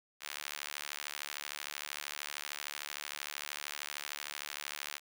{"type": "tone with high-pass filter", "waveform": "sawtooth", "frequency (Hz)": 73.1, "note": "D2", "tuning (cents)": -7, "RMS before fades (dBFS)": -43, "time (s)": [0.2, 5], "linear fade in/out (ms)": 50, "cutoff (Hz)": 1900, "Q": 0.77, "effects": []}